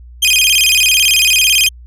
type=tone with vibrato; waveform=sawtooth; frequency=2806 Hz; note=F7; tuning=8 cents sharp; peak=-5 dBFS; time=0.22-1.69 s; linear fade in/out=10 ms; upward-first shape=square; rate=18 Hz; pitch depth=210 cents each way; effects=added 60 Hz sine -33 dBFS peak until 1.86 s + resampled to 32000 Hz